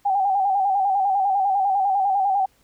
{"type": "tone with vibrato", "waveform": "sine", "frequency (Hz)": 784, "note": "G5", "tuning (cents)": 0, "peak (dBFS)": -17, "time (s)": [0.05, 2.46], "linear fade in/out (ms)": 10, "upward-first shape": "square", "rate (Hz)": 10, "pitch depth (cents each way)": 54, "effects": ["pink hiss -61 dBFS RMS until 2.63 s"]}